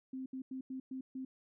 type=tone bursts at uneven times; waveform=sine; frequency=261.6 Hz; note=C4; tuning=in tune; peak=-39 dBFS; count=6; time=0.13-0.26 / 0.33-0.42 / 0.51-0.61 / 0.7-0.8 / 0.91-1.01 / 1.15-1.25 s; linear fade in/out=5 ms; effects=none